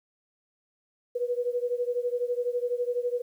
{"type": "beating tone pair", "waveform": "sine", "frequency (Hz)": [483.4, 495.4], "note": ["B4", "B4"], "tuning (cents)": [-37, 5], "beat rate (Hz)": 12, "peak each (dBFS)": [-28, -30], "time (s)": [1.15, 3.22], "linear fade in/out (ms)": 10, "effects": ["10-bit"]}